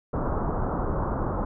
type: low-pass noise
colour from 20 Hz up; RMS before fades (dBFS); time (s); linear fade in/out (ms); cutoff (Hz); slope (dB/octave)
pink; -27; 0.13-1.45; 5; 1300; 48
effects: none